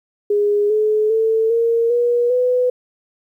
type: tone with pitch steps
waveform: sine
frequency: 412.4 / 428.4 / 445.1 / 462.4 / 480.3 / 499 Hz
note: G#4 / A4 / A4 / A#4 / B4 / B4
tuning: -12 / -46 / +20 / -14 / -48 / +18 cents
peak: -13 dBFS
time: 0.3-2.7 s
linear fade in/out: 5 ms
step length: 400 ms
effects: 9-bit